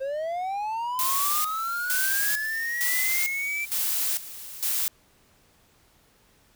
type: linear sweep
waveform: triangle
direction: up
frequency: 523 to 2349 Hz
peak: -25 dBFS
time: 0-3.66 s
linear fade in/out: 20 ms
type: noise with tremolo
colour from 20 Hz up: blue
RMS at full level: -26 dBFS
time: 0.99-4.88 s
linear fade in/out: 0 ms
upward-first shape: square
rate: 1.1 Hz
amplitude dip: 80%
effects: pink hiss -61 dBFS RMS until 6.55 s